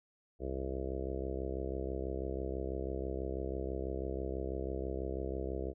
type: harmonic tone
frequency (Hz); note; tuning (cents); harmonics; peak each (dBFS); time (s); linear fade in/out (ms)
66.1; C2; +18; 1 / 2 / 3 / 4 / 5 / 6 / 7 / 8 / 9 / 10; -39 / -48 / -48 / -51 / -43 / -42 / -44 / -48 / -49 / -49; 0.39-5.74; 50
effects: none